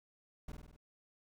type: noise with echo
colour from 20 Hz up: brown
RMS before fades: -45 dBFS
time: 0.48-0.52 s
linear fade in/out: 5 ms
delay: 49 ms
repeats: 5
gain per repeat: -3 dB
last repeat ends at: 0.765 s
effects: none